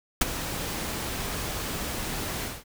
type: noise with ADSR envelope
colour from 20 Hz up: pink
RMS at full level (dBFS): -18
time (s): 0.21-2.64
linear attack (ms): 6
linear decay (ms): 19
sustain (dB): -14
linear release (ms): 200
effects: none